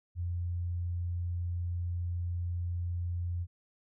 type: tone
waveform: sine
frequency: 87.31 Hz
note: F2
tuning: in tune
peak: -31 dBFS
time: 0.15-3.47 s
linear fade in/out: 50 ms
effects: none